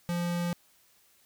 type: tone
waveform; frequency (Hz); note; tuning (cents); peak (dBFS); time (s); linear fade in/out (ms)
square; 173.6; F3; -10; -29; 0.09-0.53; 0
effects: white hiss -64 dBFS RMS until 1.25 s